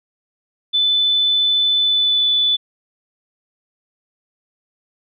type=tone with pitch glide; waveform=sine; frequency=3506 to 3480 Hz; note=A7 to A7; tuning=-7 to -20 cents; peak=-13 dBFS; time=0.73-2.57 s; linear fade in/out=20 ms; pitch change=-13 cents; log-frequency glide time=1.79-2.29 s; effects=none